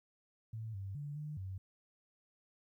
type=tone with pitch steps; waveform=sine; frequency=111.2 / 97.5 / 145.1 / 150.4 / 94.9 Hz; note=A2 / G2 / D3 / D3 / F#2; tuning=+19 / -9 / -21 / +42 / +44 cents; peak=-40 dBFS; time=0.53-1.58 s; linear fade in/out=5 ms; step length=210 ms; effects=13-bit